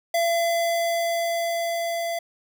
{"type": "tone with level ramp", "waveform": "square", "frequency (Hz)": 677, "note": "E5", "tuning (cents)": 46, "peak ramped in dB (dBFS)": [-20, -26], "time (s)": [0.14, 2.19], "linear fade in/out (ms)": 5, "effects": ["10-bit"]}